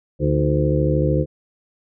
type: harmonic tone with a mistuned harmonic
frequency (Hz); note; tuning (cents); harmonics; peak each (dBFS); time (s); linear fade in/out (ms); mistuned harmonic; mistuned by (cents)
73.42; D2; 0; 1 / 2 / 3 / 4 / 5 / 6 / 7; -23 / -19 / -30 / -24 / -26 / -27 / -23; 0.19-1.26; 50; 4; +90
effects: none